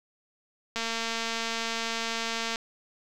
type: click train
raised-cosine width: 0.2 ms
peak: -14 dBFS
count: 411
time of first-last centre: 0.76-2.558 s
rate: 228 Hz
effects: none